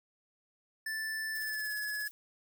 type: tone with pitch glide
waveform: square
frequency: 1760 to 1699.1 Hz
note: A6 to G#6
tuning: 0 to +39 cents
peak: -35 dBFS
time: 0.86-2.08 s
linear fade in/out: 5 ms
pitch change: -61 cents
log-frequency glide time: 1.33-1.75 s
type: noise with tremolo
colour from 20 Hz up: violet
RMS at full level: -44 dBFS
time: 1.35-2.11 s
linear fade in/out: 0 ms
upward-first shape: triangle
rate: 17 Hz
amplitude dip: 80%
effects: none